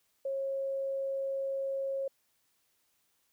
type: tone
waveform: sine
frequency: 543 Hz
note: C#5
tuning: 36 cents flat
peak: -31 dBFS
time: 0.25-2.08 s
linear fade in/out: 5 ms
effects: white hiss -74 dBFS RMS until 3.32 s